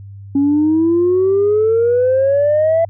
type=exponential sweep; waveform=sine; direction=up; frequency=275.7 to 672 Hz; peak=-9 dBFS; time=0.35-2.85 s; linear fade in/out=5 ms; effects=tanh soft clip ceiling -7 dBFS + added 99 Hz sine -31 dBFS peak until 2.89 s